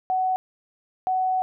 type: tone pair in turn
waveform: sine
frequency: 747 / 747 Hz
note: F#5 / F#5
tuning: +16 / +16 cents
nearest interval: unison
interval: 0 cents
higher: neither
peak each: -20 dBFS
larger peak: neither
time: 0.1-0.36 / 1.07-1.42 s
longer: second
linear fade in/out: 0 ms
effects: none